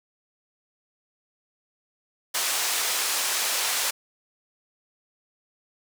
white band-pass noise, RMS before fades -26 dBFS, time 2.34-3.91 s, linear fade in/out 10 ms, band 580 to 9900 Hz, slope 12 dB/octave, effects none

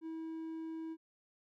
triangle tone, 323.1 Hz, E4, 35 cents flat, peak -38 dBFS, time 0.01-0.97 s, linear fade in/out 50 ms, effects none

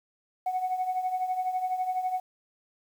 sine tone with tremolo, 740 Hz, F#5, in tune, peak -22 dBFS, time 0.46-2.2 s, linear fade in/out 5 ms, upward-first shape triangle, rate 12 Hz, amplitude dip 75%, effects tanh soft clip ceiling -22 dBFS + 9-bit

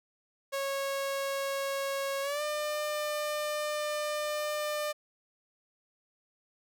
sawtooth tone with pitch glide, 550 to 599.8 Hz, C#5 to D5, -14 to +36 cents, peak -27 dBFS, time 0.52-4.93 s, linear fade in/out 20 ms, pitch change +150 cents, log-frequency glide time 2.22-2.42 s, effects none

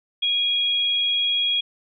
sine tone pair together, 2445 / 3307 Hz, D#7 / G#7, -31 / -8 cents, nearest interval perfect fourth, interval 523 cents, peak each -30 / -19 dBFS, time 0.22-1.61 s, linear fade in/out 10 ms, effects none

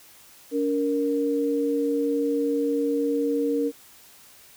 sine tone pair together, 285.3 / 466.2 Hz, C#4 / A#4, +50 / 0 cents, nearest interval major sixth, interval 850 cents, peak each -24 / -24 dBFS, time 0.51-3.72 s, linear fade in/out 50 ms, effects white hiss -51 dBFS RMS until 4.56 s

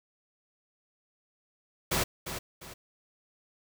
pink noise with echo, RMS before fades -28 dBFS, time 1.91-2.04 s, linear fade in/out 10 ms, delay 350 ms, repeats 2, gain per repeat -9 dB, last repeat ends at 2.74 s, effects none

